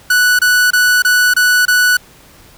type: tone bursts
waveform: 45% pulse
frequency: 1480 Hz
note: F#6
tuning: in tune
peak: -8 dBFS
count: 6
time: 0.1-1.97 s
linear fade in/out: 5 ms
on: 290 ms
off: 26 ms
effects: pink hiss -43 dBFS RMS until 2.57 s